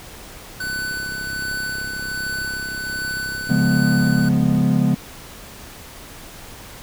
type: tone with tremolo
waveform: square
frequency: 1500 Hz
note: F#6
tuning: 23 cents sharp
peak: -24 dBFS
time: 0.6-4.29 s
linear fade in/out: 5 ms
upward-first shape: sine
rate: 1.3 Hz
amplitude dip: 30%
type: click train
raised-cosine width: 3 ms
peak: -23 dBFS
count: 134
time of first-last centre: 0.64-4.646 s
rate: 33.2 Hz
type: chord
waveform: triangle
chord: C# dominant seventh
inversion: none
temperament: equal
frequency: 138.59 / 174.61 / 207.7 / 246.9 Hz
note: C#3 / E#3 / G#3 / B3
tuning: 0 / 0 / 0 / 0 cents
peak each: -18 dBFS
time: 3.49-4.95 s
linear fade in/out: 10 ms
effects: pink hiss -39 dBFS RMS until 6.82 s